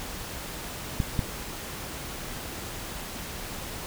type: clicks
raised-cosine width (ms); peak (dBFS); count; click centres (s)
5; -12; 2; 1.002 / 1.192
effects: pink hiss -37 dBFS RMS until 3.86 s